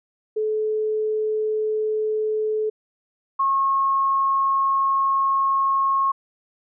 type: tone pair in turn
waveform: sine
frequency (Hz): 431.4 / 1087.1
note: A4 / C#6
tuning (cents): -34 / -34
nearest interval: octave + major third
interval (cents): 1600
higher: second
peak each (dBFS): -20 / -17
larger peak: second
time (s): 0.36-2.7 / 3.39-6.12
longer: second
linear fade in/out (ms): 10
effects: none